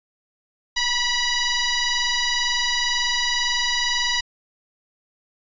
sine tone with frequency modulation, 964 Hz, B5, 42 cents flat, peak -19 dBFS, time 0.76-4.21 s, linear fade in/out 10 ms, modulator 975 Hz, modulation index 4.8, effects resampled to 16000 Hz

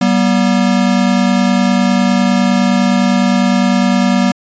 square tone pair together, 191.76 / 241.6 Hz, G3 / B3, -38 / -38 cents, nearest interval major third, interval 400 cents, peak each -13 dBFS, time 0.01-4.32 s, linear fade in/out 5 ms, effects resampled to 16000 Hz

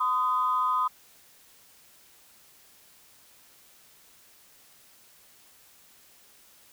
sine tone pair together, 1020.2 / 1244.5 Hz, C6 / D#6, -44 / 0 cents, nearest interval minor third, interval 344 cents, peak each -25 dBFS, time 0-0.88 s, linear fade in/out 10 ms, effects tanh soft clip ceiling -15 dBFS + white hiss -57 dBFS RMS until 6.72 s

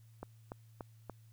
click train, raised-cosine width 1 ms, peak -28 dBFS, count 4, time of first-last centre 0.23-1.097 s, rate 3.46 Hz, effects added 112 Hz sine -57 dBFS peak until 1.32 s + white hiss -73 dBFS RMS until 1.32 s

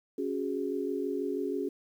sine chord, C# suspended fourth, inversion none, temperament just, 277.2 / 369.6 / 415.8 Hz, C#4 / F#4 / G#4, 0 / -2 / +2 cents, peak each -34 dBFS, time 0.18-1.69 s, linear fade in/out 5 ms, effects 10-bit

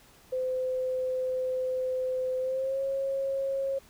sine tone with pitch glide, 513 to 542.9 Hz, C5 to C#5, -34 to -36 cents, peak -27 dBFS, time 0.32-3.79 s, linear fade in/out 10 ms, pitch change +98 cents, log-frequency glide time 2.39-2.81 s, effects pink hiss -57 dBFS RMS until 3.89 s

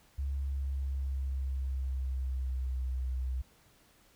sine tone with pitch glide, 69 to 64.01 Hz, C#2 to C2, -7 to -37 cents, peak -30 dBFS, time 0.18-3.42 s, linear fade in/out 10 ms, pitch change -130 cents, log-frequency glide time 0.35-2.83 s, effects tanh soft clip ceiling -26 dBFS + pink hiss -64 dBFS RMS until 4.15 s

